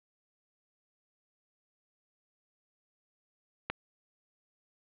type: click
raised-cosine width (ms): 0.3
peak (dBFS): -15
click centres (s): 3.7
effects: resampled to 8000 Hz + 7-bit